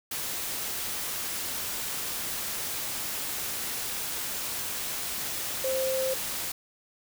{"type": "tone in noise", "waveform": "sine", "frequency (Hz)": 525, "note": "C5", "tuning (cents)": 6, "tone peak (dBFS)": -26, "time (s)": [5.64, 6.14], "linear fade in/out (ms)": 5, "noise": "white", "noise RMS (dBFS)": -33, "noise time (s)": [0.11, 6.52], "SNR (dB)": 4, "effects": []}